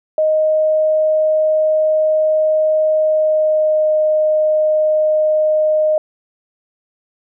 sine tone with pitch glide, 622.3 to 617.6 Hz, D#5 to D#5, 0 to -13 cents, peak -11 dBFS, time 0.18-5.98 s, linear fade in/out 2 ms, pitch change -13 cents, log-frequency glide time 2.94-3.92 s, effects none

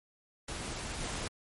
pink noise with level steps, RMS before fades -39 / -37 dBFS, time 0.48-1.28 s, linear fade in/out 5 ms, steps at 1 s, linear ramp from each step 10 ms, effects MP3 48 kbps

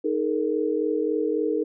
sine chord, D# suspended fourth, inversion none, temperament equal with one note detuned, 311.1 / 422.6 / 466.2 Hz, D#4 / G#4 / A#4, 0 / +30 / 0 cents, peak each -26 dBFS, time 0.04-1.64 s, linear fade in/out 10 ms, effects none

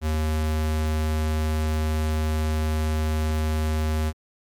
square tone, 77.78 Hz, D#2, in tune, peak -22 dBFS, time 0.01-4.13 s, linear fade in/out 50 ms, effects MP3 96 kbps

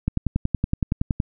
click train, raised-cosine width 5 ms, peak -8 dBFS, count 13, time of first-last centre 0.08-1.201 s, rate 10.7 Hz, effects none

